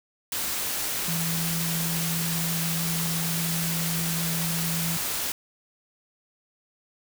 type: tone in noise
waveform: sine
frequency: 166 Hz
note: E3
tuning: 12 cents sharp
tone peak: -28 dBFS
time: 1.08-4.97 s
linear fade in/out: 2 ms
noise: white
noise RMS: -29 dBFS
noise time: 0.32-5.32 s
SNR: -2 dB
effects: none